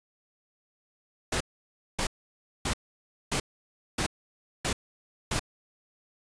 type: noise bursts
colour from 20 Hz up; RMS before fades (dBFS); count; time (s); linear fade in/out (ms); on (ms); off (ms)
pink; -28; 7; 1.32-5.395; 5; 85; 580
effects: resampled to 22050 Hz